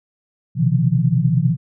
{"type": "tone cluster", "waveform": "sine", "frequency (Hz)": [123.5, 133.3, 157.5, 173], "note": ["B2", "C3", "D#3", "F3"], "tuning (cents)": [0, 33, 21, -16], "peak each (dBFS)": -19, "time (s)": [0.55, 1.57], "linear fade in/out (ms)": 50, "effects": []}